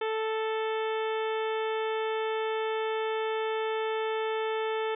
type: harmonic tone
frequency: 440 Hz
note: A4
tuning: in tune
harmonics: 1 / 2 / 3 / 4 / 5 / 6 / 7 / 8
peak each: -29 / -35 / -39 / -41 / -43 / -45 / -46 / -47 dBFS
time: 0.01-4.95 s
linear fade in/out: 5 ms
effects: none